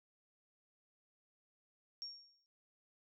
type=tone with exponential decay; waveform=sine; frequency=5540 Hz; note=F8; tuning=15 cents flat; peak=-40 dBFS; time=2.02-2.46 s; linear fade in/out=0 ms; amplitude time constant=94 ms; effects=none